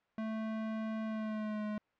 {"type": "tone with pitch glide", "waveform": "square", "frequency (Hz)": [220, 211.5], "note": ["A3", "G#3"], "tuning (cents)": [0, 32], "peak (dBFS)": -36, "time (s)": [0.18, 1.78], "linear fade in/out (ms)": 2, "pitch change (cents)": -68, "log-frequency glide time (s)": [1.05, 1.65], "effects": ["white hiss -75 dBFS RMS until 1.99 s", "low-pass 2000 Hz 12 dB/octave"]}